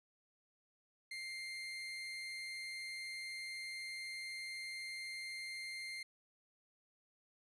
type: tone with amplitude modulation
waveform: 30% pulse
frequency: 2104 Hz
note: C7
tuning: 9 cents sharp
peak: -39 dBFS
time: 1.11-6.03 s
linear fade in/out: 5 ms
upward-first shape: sine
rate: 180 Hz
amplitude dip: 30%
effects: resampled to 24000 Hz